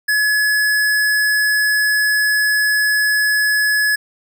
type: tone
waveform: square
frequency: 1700 Hz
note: G#6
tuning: 40 cents sharp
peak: -14 dBFS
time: 0.08-3.96 s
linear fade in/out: 10 ms
effects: none